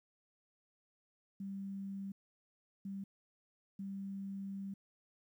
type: tone bursts at uneven times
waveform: sine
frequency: 196 Hz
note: G3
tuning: in tune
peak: -40 dBFS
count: 3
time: 1.4-2.12 / 2.85-3.04 / 3.79-4.74 s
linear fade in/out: 5 ms
effects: 12-bit